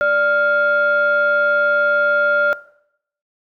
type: tone pair together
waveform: sine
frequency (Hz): 586.6 / 1400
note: D5 / F6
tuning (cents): -2 / +4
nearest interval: octave + minor third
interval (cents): 1506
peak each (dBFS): -15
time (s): 0.01-2.53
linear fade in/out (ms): 0
effects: noise-tail reverb RT60 0.7 s tail -18 dB re dry + tanh soft clip ceiling -8 dBFS